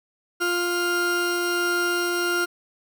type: tone pair together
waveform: 40% pulse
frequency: 350.4 / 1403 Hz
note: F4 / F6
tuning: +6 / +8 cents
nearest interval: 2 octaves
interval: 2402 cents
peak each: -24 / -23 dBFS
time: 0.4-2.46 s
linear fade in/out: 20 ms
effects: none